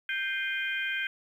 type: harmonic tone with a mistuned harmonic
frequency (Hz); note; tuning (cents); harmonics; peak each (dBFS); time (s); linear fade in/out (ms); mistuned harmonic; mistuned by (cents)
523.3; C5; 0; 3 / 4 / 5 / 6; -31 / -36 / -36 / -38; 0.09-1.07; 2; 5; -120
effects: 10-bit